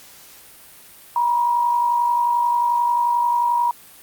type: tone pair together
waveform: sine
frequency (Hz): 955 / 1006.3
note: A#5 / B5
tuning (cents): +42 / +32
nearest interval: minor second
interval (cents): 90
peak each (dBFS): -16 / -27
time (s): 1.16-3.71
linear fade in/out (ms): 2
effects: white hiss -45 dBFS RMS until 4.02 s + Opus 48 kbps